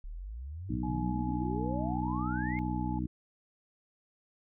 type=exponential sweep; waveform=sine; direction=up; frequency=34.65 to 2178 Hz; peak=-38 dBFS; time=0.04-2.59 s; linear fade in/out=0 ms
type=harmonic tone; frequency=61.74 Hz; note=B1; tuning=in tune; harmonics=1 / 2 / 3 / 4 / 5; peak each=-37 / -37 / -37 / -37 / -37 dBFS; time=0.69-3.07 s; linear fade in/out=10 ms
type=tone with pitch glide; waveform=sine; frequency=847 to 856.3 Hz; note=G#5 to A5; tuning=+34 to -47 cents; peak=-39 dBFS; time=0.83-2.99 s; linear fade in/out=5 ms; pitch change=+19 cents; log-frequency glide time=1.56-1.92 s
effects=none